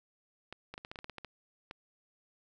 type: clicks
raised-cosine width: 0.3 ms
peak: -27 dBFS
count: 12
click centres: 0.526 / 0.74 / 0.779 / 0.849 / 0.915 / 0.958 / 0.989 / 1.044 / 1.097 / 1.183 / 1.247 / 1.711 s
effects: none